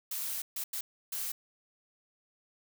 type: noise bursts at uneven times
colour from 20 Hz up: blue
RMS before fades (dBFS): -36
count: 4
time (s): 0.11-0.42 / 0.56-0.64 / 0.73-0.81 / 1.12-1.32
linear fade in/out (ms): 5
effects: none